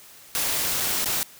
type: noise with dropouts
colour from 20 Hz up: white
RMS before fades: -25 dBFS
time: 0.35-1.23 s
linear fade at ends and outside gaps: 0 ms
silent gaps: 0.802-0.806 / 1.045-1.058 s
effects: white hiss -48 dBFS RMS until 1.39 s